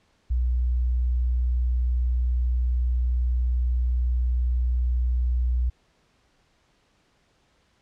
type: tone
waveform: sine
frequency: 61.2 Hz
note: B1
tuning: 15 cents flat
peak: -20 dBFS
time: 0.3-5.7 s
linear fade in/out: 10 ms
effects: pink hiss -65 dBFS RMS until 7.81 s + low-pass 6000 Hz 12 dB/octave

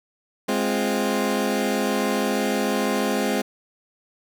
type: chord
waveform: 20% pulse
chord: F minor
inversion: first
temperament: equal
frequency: 207.7 / 261.6 / 349.2 Hz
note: Ab3 / C4 / F4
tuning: 0 / 0 / 0 cents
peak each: -19 / -20 / -24 dBFS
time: 0.48-3.42 s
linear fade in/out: 10 ms
effects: none

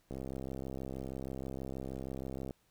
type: click train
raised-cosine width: 2 ms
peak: -28 dBFS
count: 160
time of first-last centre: 0.11-2.508 s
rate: 66.3 Hz
effects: pink hiss -72 dBFS RMS until 2.7 s

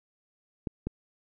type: clicks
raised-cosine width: 3 ms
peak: -18 dBFS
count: 2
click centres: 0.672 / 0.87 s
effects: none

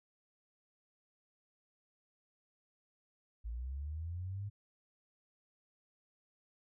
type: linear sweep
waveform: sine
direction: up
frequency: 53.7 to 103.83 Hz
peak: -38 dBFS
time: 3.44-4.5 s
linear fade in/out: 20 ms
effects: none

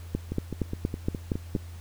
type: two click trains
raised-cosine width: 3 ms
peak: -13 / -18 dBFS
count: 7 / 7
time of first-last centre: 0.15-1.552 / 0.32-1.562 s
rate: 4.28 / 4.83 Hz
effects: added 85 Hz sine -39 dBFS peak until 1.8 s + pink hiss -53 dBFS RMS until 1.8 s

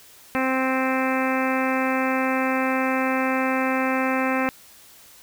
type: harmonic tone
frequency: 261.6 Hz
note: C4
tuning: in tune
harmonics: 1 / 2 / 3 / 4 / 5 / 6 / 7 / 8 / 9 / 10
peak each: -24 / -27 / -29 / -30 / -31 / -32 / -32 / -33 / -34 / -34 dBFS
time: 0.35-4.49 s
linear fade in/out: 0 ms
effects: white hiss -49 dBFS RMS until 5.22 s

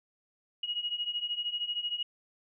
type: beating tone pair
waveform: sine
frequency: 2885 / 2898 Hz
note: F#7 / F#7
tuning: -44 / -37 cents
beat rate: 13 Hz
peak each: -36 / -33 dBFS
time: 0.63-2.03 s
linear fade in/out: 5 ms
effects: none

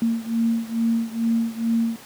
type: beating tone pair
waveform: sine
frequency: 228.3 / 230.6 Hz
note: A#3 / A#3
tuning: -36 / -19 cents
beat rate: 2.3 Hz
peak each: -21 / -23 dBFS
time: 0.02-1.96 s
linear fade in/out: 0 ms
effects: pink hiss -43 dBFS RMS until 2.05 s + high-pass 150 Hz 12 dB/octave

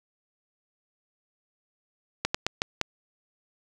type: slowing click train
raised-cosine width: 0.2 ms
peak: -7 dBFS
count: 5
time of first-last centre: 2.25-2.813 s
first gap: 95 ms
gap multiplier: 1.27
effects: none

